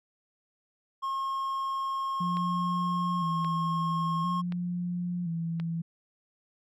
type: tone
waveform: triangle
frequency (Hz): 1078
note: C#6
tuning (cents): -49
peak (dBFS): -27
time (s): 1.02-4.42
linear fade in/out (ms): 20
type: tone with vibrato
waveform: sine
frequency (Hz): 171.3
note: F3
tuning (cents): -33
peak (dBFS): -29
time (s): 2.2-5.82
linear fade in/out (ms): 10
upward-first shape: square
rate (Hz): 0.49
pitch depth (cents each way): 52
type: click train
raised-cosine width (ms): 0.3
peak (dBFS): -26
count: 4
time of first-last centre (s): 2.37-5.599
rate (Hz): 0.929
effects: none